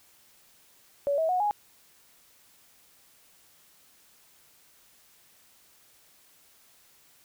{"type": "tone with pitch steps", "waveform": "sine", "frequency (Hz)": [567, 643.8, 731.1, 830.1], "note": ["C#5", "E5", "F#5", "G#5"], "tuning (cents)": [39, -41, -21, -1], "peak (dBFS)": -23, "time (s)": [1.07, 1.51], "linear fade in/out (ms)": 0, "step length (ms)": 110, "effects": ["white hiss -60 dBFS RMS until 7.24 s"]}